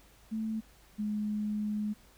sine tone pair in turn, 220 / 210.5 Hz, A3 / G#3, 0 / +24 cents, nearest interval minor second, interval 76 cents, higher first, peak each -31 / -30 dBFS, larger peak second, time 0.31-0.61 / 0.98-1.94 s, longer second, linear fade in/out 20 ms, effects added 50 Hz sine -62 dBFS peak until 2.17 s + pink hiss -61 dBFS RMS until 2.17 s

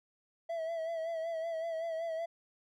triangle tone with vibrato, 657 Hz, E5, 6 cents flat, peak -32 dBFS, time 0.49-2.26 s, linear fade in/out 10 ms, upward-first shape sine, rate 5.3 Hz, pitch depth 45 cents each way, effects none

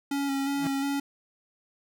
square tone with vibrato, 277.2 Hz, C#4, in tune, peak -27 dBFS, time 0.11-1 s, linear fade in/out 5 ms, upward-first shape square, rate 2.8 Hz, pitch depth 19 cents each way
35% pulse tone with exponential growth, 164 Hz, E3, 9 cents flat, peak -27 dBFS, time 0.52-0.67 s, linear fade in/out 0 ms, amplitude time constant 31 ms
effects none

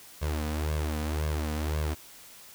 sawtooth tone with flanger, 76.4 Hz, D#2, 31 cents flat, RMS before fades -30 dBFS, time 0.21-1.95 s, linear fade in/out 20 ms, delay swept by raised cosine 1.8 to 4.1 ms, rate 1.9 Hz, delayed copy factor +0.75, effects white hiss -50 dBFS RMS until 2.54 s

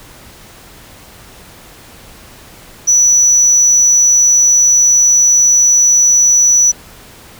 sine tone, 5920 Hz, F#8, in tune, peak -3 dBFS, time 2.87-6.72 s, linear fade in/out 20 ms, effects tanh soft clip ceiling -5 dBFS + pink hiss -38 dBFS RMS until 7.39 s

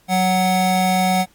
square tone pair together, 185.4 / 742.3 Hz, F#3 / F#5, +4 / +5 cents, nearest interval 2 octaves, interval 2401 cents, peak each -19 / -18 dBFS, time 0.08-1.26 s, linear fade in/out 50 ms, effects pink hiss -56 dBFS RMS until 1.34 s + AAC 64 kbps

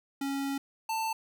square tone pair in turn, 276.1 / 889.1 Hz, C#4 / A5, -7 / +18 cents, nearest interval octave + minor sixth, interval 2025 cents, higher second, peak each -31 / -30 dBFS, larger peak second, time 0.21-0.58 / 0.89-1.13 s, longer first, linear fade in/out 5 ms, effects none

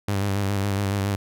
sawtooth tone with vibrato, 99.5 Hz, G2, 26 cents sharp, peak -18 dBFS, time 0.08-1.16 s, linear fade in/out 5 ms, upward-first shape square, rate 7.2 Hz, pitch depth 34 cents each way, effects none

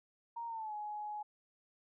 sine tone with pitch glide, 932.3 to 840.2 Hz, A#5 to G#5, 0 to +20 cents, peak -39 dBFS, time 0.36-1.23 s, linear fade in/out 10 ms, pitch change -180 cents, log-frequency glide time 0.47-0.74 s, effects none

